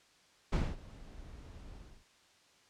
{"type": "noise with ADSR envelope", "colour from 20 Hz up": "brown", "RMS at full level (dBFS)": -28, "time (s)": [0.52, 2.05], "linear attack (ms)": 11, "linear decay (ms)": 230, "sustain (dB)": -22, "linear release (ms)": 270, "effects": ["white hiss -65 dBFS RMS until 2.69 s", "low-pass 6000 Hz 12 dB/octave"]}